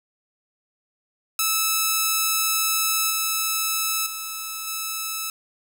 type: tone with level steps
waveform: 5% pulse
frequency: 1306 Hz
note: E6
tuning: 17 cents flat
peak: -8 / -10 / -18 / -15 dBFS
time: 1.39-5.3 s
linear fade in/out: 2 ms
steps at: 3.1 / 4.06 / 4.67 s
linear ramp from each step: 5 ms
effects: 8-bit